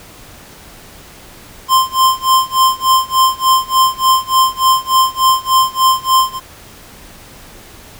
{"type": "tone with tremolo", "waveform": "square", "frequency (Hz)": 1046.5, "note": "C6", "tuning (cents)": 0, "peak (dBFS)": -7, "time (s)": [1.68, 6.4], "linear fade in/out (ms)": 50, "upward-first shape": "sine", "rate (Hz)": 3.4, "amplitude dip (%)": 95, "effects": ["pink hiss -38 dBFS RMS until 7.99 s"]}